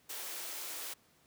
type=high-pass noise; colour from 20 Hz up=white; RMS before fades=-42 dBFS; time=0.09-0.94 s; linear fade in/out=10 ms; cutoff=300 Hz; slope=48 dB/octave; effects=pink hiss -67 dBFS RMS until 1.26 s + high-pass 100 Hz 12 dB/octave